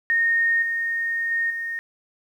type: tone with level steps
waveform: sine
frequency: 1845 Hz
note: A#6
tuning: 18 cents flat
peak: -17 / -22 / -20 / -26 dBFS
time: 0.1-1.79 s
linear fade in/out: 0 ms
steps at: 0.62 / 1.31 / 1.5 s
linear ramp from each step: 5 ms
effects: 9-bit